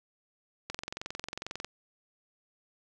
click train, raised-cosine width 0.2 ms, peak -19 dBFS, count 22, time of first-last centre 0.7-1.646 s, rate 22.2 Hz, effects none

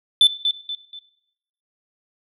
sine tone with echo, 3521 Hz, A7, in tune, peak -6 dBFS, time 0.21-0.27 s, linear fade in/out 2 ms, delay 240 ms, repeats 3, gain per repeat -9 dB, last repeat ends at 0.99 s, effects noise-tail reverb RT60 0.8 s tail -17 dB re dry + tanh soft clip ceiling -8 dBFS

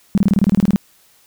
sine tone bursts, 197.7 Hz, G3, 15 cents sharp, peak -9 dBFS, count 12, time 0.15-0.76 s, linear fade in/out 0 ms, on 27 ms, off 26 ms, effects white hiss -53 dBFS RMS until 1.26 s

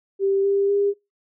sine tone with pitch steps, 392 / 397.5 / 403 Hz, G4 / G4 / G4, 0 / +24 / +48 cents, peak -17 dBFS, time 0.19-0.94 s, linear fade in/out 50 ms, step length 250 ms, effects noise-tail reverb RT60 0.2 s tail -22 dB re dry

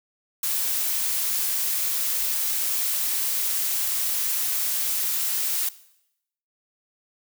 blue noise, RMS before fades -25 dBFS, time 0.43-5.69 s, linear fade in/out 5 ms, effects noise-tail reverb RT60 0.8 s tail -18 dB re dry

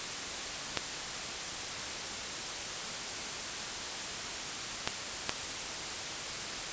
clicks, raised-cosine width 0.2 ms, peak -10 dBFS, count 3, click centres 0.773 / 4.875 / 5.294 s, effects white hiss -37 dBFS RMS until 6.72 s + resampled to 16000 Hz

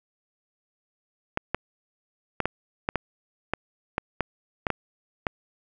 clicks, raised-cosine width 0.5 ms, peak -9 dBFS, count 12, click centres 1.374 / 1.546 / 2.403 / 2.456 / 2.889 / 2.957 / 3.536 / 3.981 / 4.207 / 4.668 / 4.703 / 5.268 s, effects none

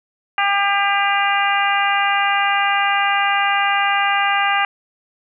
harmonic tone, 400 Hz, G4, 35 cents sharp, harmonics 2 / 3 / 4 / 5 / 6 / 7, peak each -19 / -21 / -22 / -23 / -24 / -24 dBFS, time 0.38-4.65 s, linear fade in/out 2 ms, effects none

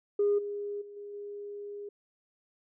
sine tone with level steps, 408.9 Hz, G#4, 27 cents flat, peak -22 / -33 / -44 / -40 / -38 dBFS, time 0.19-1.89 s, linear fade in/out 5 ms, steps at 0.38 / 0.81 / 0.96 / 1.13 s, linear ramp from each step 10 ms, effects tanh soft clip ceiling -19 dBFS

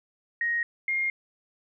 sine tone pair in turn, 1875 / 2127 Hz, A#6 / C7, +10 / +28 cents, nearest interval major second, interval 218 cents, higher second, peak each -24 dBFS, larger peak neither, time 0.41-0.63 / 0.88-1.1 s, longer neither, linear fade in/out 2 ms, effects none

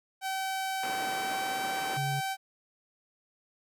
sawtooth tone with pitch glide, 767 to 771.9 Hz, G5 to G5, -38 to -27 cents, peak -27 dBFS, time 0.21-2.37 s, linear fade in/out 50 ms, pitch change +11 cents, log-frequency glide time 0.94-1.66 s
pink band-pass noise, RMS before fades -40 dBFS, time 0.83-1.97 s, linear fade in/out 2 ms, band 290 to 2200 Hz, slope 12 dB/octave
triangle tone, 139.3 Hz, C#3, 9 cents sharp, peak -29 dBFS, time 1.96-2.21 s, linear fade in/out 20 ms
effects none

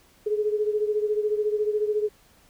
sine beating tone pair, 420 / 434 Hz, G#4 / A4, +19 / -24 cents, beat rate 14 Hz, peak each -23 / -28 dBFS, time 0.26-2.09 s, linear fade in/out 10 ms, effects pink hiss -58 dBFS RMS until 2.49 s

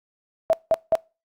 sine tone bursts, 652 Hz, E5, 19 cents flat, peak -14 dBFS, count 3, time 0.5-0.953 s, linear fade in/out 0 ms, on 31 ms, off 180 ms, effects noise-tail reverb RT60 0.3 s tail -25 dB re dry + Opus 48 kbps

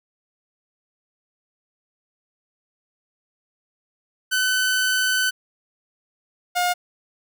sawtooth tone pair in turn, 1512 / 713.6 Hz, F#6 / F5, +37 / +37 cents, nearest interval octave + minor second, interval 1300 cents, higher first, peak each -15 dBFS, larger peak neither, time 4.31-5.31 / 6.55-6.74 s, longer first, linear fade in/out 20 ms, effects none

